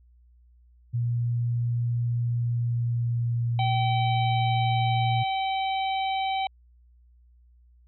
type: tone with pitch glide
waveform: sine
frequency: 119.2 to 117.49 Hz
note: A#2 to A#2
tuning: +39 to +14 cents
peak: -23 dBFS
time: 0.93-5.24 s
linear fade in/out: 20 ms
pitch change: -25 cents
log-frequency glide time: 2.32-4.35 s
type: harmonic tone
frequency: 770 Hz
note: G5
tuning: 31 cents flat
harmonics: 1 / 3 / 4 / 5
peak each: -25 / -35 / -37 / -39 dBFS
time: 3.59-6.47 s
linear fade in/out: 2 ms
effects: added 60 Hz sine -54 dBFS peak until 7.87 s